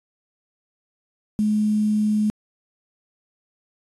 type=tone with quantisation; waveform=sine; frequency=212.2 Hz; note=G#3; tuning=38 cents sharp; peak=-17 dBFS; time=1.39-2.3 s; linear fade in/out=0 ms; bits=7; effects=resampled to 24000 Hz